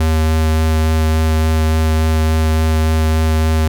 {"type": "tone with vibrato", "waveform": "square", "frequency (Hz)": 79.2, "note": "D#2", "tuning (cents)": 31, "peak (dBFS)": -12, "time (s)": [0, 3.68], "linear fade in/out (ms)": 5, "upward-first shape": "sine", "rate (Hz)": 3.5, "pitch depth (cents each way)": 9, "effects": []}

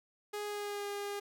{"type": "tone with pitch glide", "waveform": "sawtooth", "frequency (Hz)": [415.3, 406], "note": ["G#4", "G#4"], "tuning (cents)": [0, -39], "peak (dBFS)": -33, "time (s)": [0.33, 1.2], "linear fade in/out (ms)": 10, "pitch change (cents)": -39, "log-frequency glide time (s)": [0.45, 0.87], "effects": []}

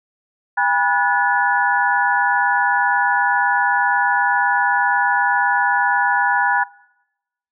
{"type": "tone cluster", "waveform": "sine", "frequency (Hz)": [808, 976, 1461, 1719], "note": ["G#5", "B5", "F#6", "A6"], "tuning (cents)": [-48, -21, -22, -41], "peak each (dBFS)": -20, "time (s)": [0.57, 6.64], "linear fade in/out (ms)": 10, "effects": ["noise-tail reverb RT60 0.9 s tail -22 dB re dry"]}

